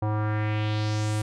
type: tone with low-pass filter sweep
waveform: square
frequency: 106.8 Hz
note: G#2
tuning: 49 cents sharp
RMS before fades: -26 dBFS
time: 0.02-1.22 s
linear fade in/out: 5 ms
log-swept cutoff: 880 to 10000 Hz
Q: 2.2
effects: none